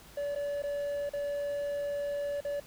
triangle tone with dropouts, 574 Hz, D5, 40 cents flat, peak -29 dBFS, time 0.17-2.6 s, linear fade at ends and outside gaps 5 ms, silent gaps 0.351-0.358 / 0.623-0.636 / 1.094-1.134 / 2.406-2.448 s, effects added 50 Hz sine -64 dBFS peak until 2.66 s + pink hiss -54 dBFS RMS until 2.66 s

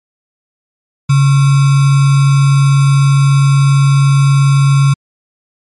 sine tone with sample-and-hold, 138.59 Hz, C#3, in tune, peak -5 dBFS, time 1.09-4.94 s, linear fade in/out 10 ms, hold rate 1225 Hz, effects MP3 48 kbps

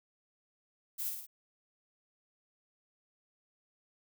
violet noise with echo, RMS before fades -37 dBFS, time 0.98-1.11 s, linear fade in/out 20 ms, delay 53 ms, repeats 3, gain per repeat -4 dB, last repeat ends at 1.269 s, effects none

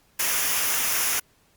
white noise with comb filter, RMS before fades -24 dBFS, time 0.19-1.2 s, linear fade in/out 10 ms, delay 0.24 ms, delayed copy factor -0.55, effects pink hiss -62 dBFS RMS until 1.56 s + Opus 48 kbps

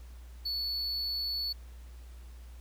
triangle tone, 4435 Hz, C#8, in tune, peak -30 dBFS, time 0.45-1.53 s, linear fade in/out 10 ms, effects added 60 Hz sine -45 dBFS peak until 2.6 s + pink hiss -61 dBFS RMS until 2.6 s

